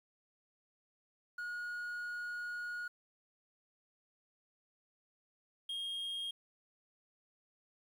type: tone pair in turn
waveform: triangle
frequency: 1444 / 3242 Hz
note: F#6 / G#7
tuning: -43 / -42 cents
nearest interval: octave + major second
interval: 1401 cents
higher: second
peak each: -37 / -36 dBFS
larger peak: second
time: 1.38-2.88 / 5.69-6.31 s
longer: first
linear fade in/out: 5 ms
effects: 11-bit